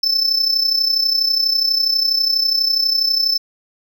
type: tone with amplitude modulation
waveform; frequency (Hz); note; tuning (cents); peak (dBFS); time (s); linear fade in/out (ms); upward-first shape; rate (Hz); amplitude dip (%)
triangle; 5274; E8; 0; -10; 0.03-3.38; 5; sine; 32.2; 65
effects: none